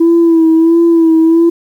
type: tone with vibrato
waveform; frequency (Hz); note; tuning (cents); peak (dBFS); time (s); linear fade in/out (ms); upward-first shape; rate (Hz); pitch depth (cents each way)
sine; 330; E4; +2; -3; 0-1.5; 10; sine; 1.5; 41
effects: tanh soft clip ceiling -2 dBFS + 7-bit